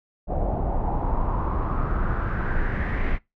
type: noise with low-pass filter sweep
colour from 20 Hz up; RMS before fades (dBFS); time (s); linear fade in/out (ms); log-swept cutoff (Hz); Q
brown; -24; 0.27-3.19; 50; 670 to 2100; 4.4
effects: noise-tail reverb RT60 0.2 s tail -22 dB re dry